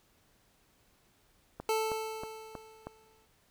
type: click train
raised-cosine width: 1 ms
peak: -25 dBFS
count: 5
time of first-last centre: 1.6-2.87 s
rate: 3.15 Hz
type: tone with exponential decay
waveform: 25% pulse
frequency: 440 Hz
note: A4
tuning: in tune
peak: -23 dBFS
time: 1.69-3.26 s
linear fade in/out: 2 ms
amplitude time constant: 340 ms
effects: pink hiss -68 dBFS RMS until 3.5 s